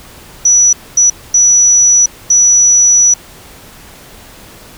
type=tone bursts at uneven times; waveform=sine; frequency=5900 Hz; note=F#8; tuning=6 cents flat; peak=-4 dBFS; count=4; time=0.45-0.73 / 0.97-1.1 / 1.34-2.06 / 2.3-3.14 s; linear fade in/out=5 ms; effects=pink hiss -36 dBFS RMS until 4.77 s